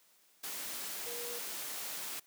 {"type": "tone in noise", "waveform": "sine", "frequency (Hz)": 478.4, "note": "A#4", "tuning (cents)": 45, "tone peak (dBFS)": -44, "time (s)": [1.06, 1.39], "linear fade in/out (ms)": 10, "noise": "white", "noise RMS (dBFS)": -41, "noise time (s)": [0.43, 2.2], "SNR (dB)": -6, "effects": ["white hiss -67 dBFS RMS until 2.26 s", "high-pass 200 Hz 12 dB/octave"]}